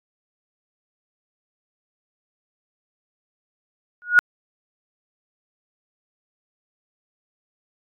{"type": "tone with exponential growth", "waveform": "sine", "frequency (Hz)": 1448, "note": "F#6", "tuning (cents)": -38, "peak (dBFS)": -5, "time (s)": [4.02, 4.19], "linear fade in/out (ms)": 0, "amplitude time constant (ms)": 35, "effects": ["AAC 64 kbps"]}